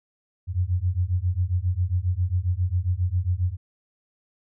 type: beating tone pair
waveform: sine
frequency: 86.7 / 94.1 Hz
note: F2 / F#2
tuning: -12 / +30 cents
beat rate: 7.4 Hz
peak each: -24 dBFS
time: 0.47-3.57 s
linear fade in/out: 50 ms
effects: none